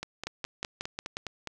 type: two click trains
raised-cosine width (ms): 0.2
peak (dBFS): -16 / -18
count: 6 / 8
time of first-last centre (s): 0.27-1.169 / 0.03-1.473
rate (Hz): 5.56 / 4.85
effects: none